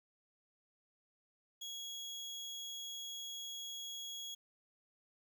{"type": "tone", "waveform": "30% pulse", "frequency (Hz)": 3324, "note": "G#7", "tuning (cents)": 1, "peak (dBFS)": -40, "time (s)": [1.61, 4.35], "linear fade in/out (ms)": 10, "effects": ["12-bit"]}